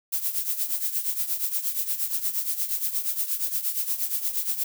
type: noise with tremolo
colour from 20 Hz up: violet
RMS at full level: -24 dBFS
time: 0.12-4.64 s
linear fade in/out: 10 ms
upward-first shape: triangle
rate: 8.5 Hz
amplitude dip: 80%
effects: none